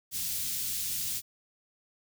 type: band-stop noise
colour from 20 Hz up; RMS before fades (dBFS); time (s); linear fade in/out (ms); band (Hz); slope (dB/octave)
white; -33; 0.11-1.22; 50; 160 to 3600; 12
effects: none